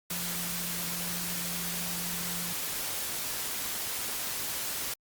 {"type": "tone in noise", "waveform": "sine", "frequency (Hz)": 174.1, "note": "F3", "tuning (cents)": -5, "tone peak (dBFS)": -40, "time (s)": [0.11, 2.53], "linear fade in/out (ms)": 5, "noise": "white", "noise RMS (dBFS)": -34, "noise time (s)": [0.1, 4.94], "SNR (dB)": -9, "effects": ["Opus 48 kbps"]}